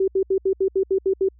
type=tone bursts; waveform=sine; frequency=383.9 Hz; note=G4; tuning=36 cents flat; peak=-16 dBFS; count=9; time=0-1.287 s; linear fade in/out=5 ms; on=79 ms; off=72 ms; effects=added 60 Hz sine -49 dBFS peak until 1.39 s